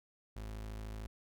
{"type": "tone", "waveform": "35% pulse", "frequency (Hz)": 53.4, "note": "G#1", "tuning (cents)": 49, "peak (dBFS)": -40, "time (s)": [0.36, 1.07], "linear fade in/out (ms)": 5, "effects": []}